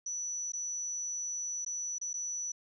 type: tone with dropouts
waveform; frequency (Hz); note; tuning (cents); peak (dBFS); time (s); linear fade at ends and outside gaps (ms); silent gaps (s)
sine; 5930; F#8; +3; -34; 0.06-2.52; 5; 0.521-0.534 / 1.649-1.662 / 1.984-2.013 / 2.132-2.139
effects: none